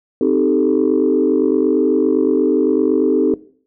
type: chord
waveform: sine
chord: A half-diminished seventh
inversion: first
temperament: equal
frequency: 261.6 / 311.1 / 392 / 440 Hz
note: C4 / Eb4 / G4 / A4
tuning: 0 / 0 / 0 / 0 cents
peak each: -17 dBFS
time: 0.21-3.34 s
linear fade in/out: 2 ms
effects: noise-tail reverb RT60 0.5 s tail -19 dB re dry + tanh soft clip ceiling -4 dBFS